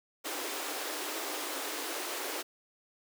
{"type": "high-pass noise", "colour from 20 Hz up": "pink", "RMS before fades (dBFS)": -37, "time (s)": [0.24, 2.43], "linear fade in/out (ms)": 20, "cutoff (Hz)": 280, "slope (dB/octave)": 96, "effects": []}